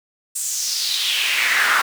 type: noise with high-pass filter sweep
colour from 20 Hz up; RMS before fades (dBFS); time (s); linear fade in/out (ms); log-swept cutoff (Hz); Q
brown; -20; 0.35-1.82; 10; 8300 to 1300; 3.6
effects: none